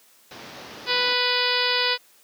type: low-pass noise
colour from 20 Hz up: pink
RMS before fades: -39 dBFS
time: 0.31-1.13 s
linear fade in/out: 0 ms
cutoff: 5900 Hz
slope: 48 dB/octave
type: harmonic tone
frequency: 493.9 Hz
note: B4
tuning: in tune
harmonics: 1 / 2 / 3 / 4 / 5 / 6 / 7 / 8 / 9 / 10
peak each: -29 / -29 / -29 / -29 / -29 / -29 / -29 / -29 / -29 / -29 dBFS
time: 0.86-1.98 s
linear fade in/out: 50 ms
effects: white hiss -56 dBFS RMS until 2.23 s + high-pass 200 Hz 12 dB/octave